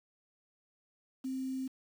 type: tone with quantisation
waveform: sine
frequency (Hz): 262.3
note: C4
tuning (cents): +4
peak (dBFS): -34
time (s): 1.24-1.68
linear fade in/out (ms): 10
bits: 9
effects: none